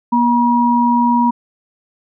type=tone pair together; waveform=sine; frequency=239.5 / 958 Hz; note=A#3 / A#5; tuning=+47 / +47 cents; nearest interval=2 octaves; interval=2400 cents; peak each=-13 dBFS; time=0.12-1.31 s; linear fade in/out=10 ms; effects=none